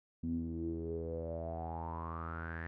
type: tone with low-pass filter sweep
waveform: sawtooth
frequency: 82.41 Hz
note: E2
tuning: in tune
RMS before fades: -40 dBFS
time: 0.23-2.67 s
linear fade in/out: 0 ms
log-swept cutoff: 230 to 1800 Hz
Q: 9.6
effects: none